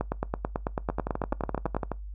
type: two click trains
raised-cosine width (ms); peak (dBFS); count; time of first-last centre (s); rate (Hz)
1; -13 / -15; 17 / 13; 0.01-1.766 / 0.9-1.917; 9.11 / 11.8
effects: noise-tail reverb RT60 0.2 s tail -22 dB re dry + added 50 Hz sine -36 dBFS peak until 2.14 s